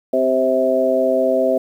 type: harmonic tone with a mistuned harmonic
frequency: 130 Hz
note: C3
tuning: 11 cents flat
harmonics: 2 / 3 / 4 / 5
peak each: -22 / -22 / -18 / -17 dBFS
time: 0.13-1.58 s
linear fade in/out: 5 ms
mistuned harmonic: 4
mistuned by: +17 cents
effects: 8-bit